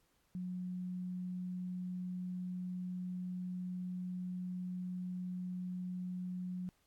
sine tone, 181.4 Hz, F#3, 34 cents flat, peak -38 dBFS, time 0.35-6.69 s, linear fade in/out 0 ms, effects pink hiss -75 dBFS RMS until 6.86 s + AAC 64 kbps

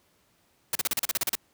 white noise bursts, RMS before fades -26 dBFS, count 11, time 0.73-1.353 s, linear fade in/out 2 ms, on 23 ms, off 37 ms, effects pink hiss -66 dBFS RMS until 1.53 s + high-pass 80 Hz 12 dB/octave

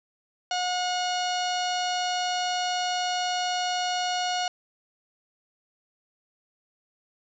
harmonic tone with a mistuned harmonic, 724 Hz, F#5, 38 cents flat, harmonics 1 / 2 / 3 / 4 / 5 / 6 / 7 / 8 / 9 / 10, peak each -27 / -35 / -40 / -33 / -41 / -35 / -46 / -38 / -50 / -45 dBFS, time 0.51-4.48 s, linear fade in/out 2 ms, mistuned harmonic 8, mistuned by -16 cents, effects none

